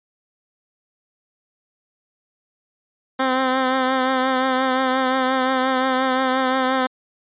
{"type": "tone with vibrato", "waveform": "10% pulse", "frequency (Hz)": 260.2, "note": "C4", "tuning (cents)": -9, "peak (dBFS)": -9, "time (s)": [3.19, 6.87], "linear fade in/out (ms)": 10, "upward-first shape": "triangle", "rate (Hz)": 5.7, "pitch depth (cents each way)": 38, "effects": ["resampled to 8000 Hz"]}